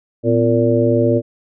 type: harmonic tone with a mistuned harmonic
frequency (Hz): 115.5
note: A#2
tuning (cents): -16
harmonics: 1 / 2 / 3 / 4 / 5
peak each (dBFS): -18 / -18 / -18 / -18 / -18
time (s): 0.23-1.22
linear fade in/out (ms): 50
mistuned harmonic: 2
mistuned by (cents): +150
effects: none